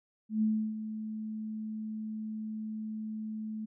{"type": "tone with ADSR envelope", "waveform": "sine", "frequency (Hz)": 217, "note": "A3", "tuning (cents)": -24, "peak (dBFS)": -24, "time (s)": [0.29, 3.66], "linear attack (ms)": 130, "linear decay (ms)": 320, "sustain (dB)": -11, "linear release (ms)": 15, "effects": []}